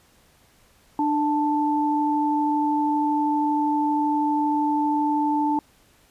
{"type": "tone pair together", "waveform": "sine", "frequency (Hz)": [297.9, 881], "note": ["D4", "A5"], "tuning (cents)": [25, 2], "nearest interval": "octave + perfect fifth", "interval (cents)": 1877, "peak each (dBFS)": -22, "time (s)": [0.99, 5.59], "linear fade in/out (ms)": 2, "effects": ["pink hiss -58 dBFS RMS until 6.1 s", "resampled to 32000 Hz"]}